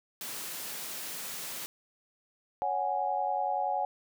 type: high-pass noise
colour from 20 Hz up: white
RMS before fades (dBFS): -39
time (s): 0.21-1.66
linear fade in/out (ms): 0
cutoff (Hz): 120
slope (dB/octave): 96
type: chord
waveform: sine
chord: C# suspended fourth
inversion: none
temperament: equal with one note detuned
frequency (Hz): 558.5 / 740 / 830.6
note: C#5 / F#5 / G#5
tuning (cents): +13 / 0 / 0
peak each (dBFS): -36 / -31 / -31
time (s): 2.62-3.85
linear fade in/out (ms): 0
effects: none